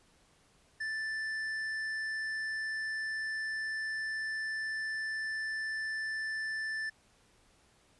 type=tone with tanh clipping; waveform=sine; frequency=1762 Hz; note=A6; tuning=2 cents sharp; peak=-35 dBFS; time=0.8-6.9 s; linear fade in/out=10 ms; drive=8 dB; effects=pink hiss -66 dBFS RMS until 7.99 s + resampled to 24000 Hz